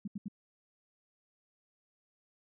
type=tone bursts; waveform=sine; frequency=202.1 Hz; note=G#3; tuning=47 cents flat; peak=-35 dBFS; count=3; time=0.05-0.283 s; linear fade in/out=5 ms; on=27 ms; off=76 ms; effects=none